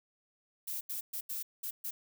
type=noise bursts at uneven times; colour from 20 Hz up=violet; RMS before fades=-38 dBFS; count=6; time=0.67-0.81 / 0.89-1.01 / 1.13-1.21 / 1.29-1.43 / 1.63-1.71 / 1.84-1.91 s; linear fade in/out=10 ms; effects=none